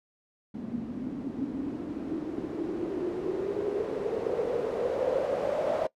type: noise with low-pass filter sweep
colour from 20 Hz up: blue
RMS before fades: -31 dBFS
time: 0.54-5.87 s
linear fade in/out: 5 ms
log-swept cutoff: 230 to 600 Hz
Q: 7.9
effects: noise-tail reverb RT60 0.1 s tail -20 dB re dry